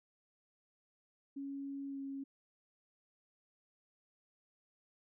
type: tone with pitch glide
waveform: sine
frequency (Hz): 277.2 to 273.9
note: C#4 to C#4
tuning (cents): 0 to -21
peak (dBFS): -40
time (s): 1.36-2.24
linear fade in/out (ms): 10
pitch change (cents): -21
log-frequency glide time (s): 1.88-1.99
effects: none